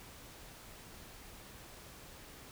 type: silence
effects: pink hiss -53 dBFS RMS until 2.51 s